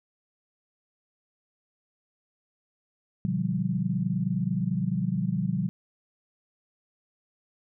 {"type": "chord", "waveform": "sine", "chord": "G dominant seventh", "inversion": "first", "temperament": "just", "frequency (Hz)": [122.5, 147, 176.4, 196], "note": ["B2", "D3", "F3", "G3"], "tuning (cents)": [-14, 2, 18, 0], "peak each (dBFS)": [-32, -32, -28, -30], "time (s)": [3.25, 5.69], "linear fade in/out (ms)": 0, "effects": []}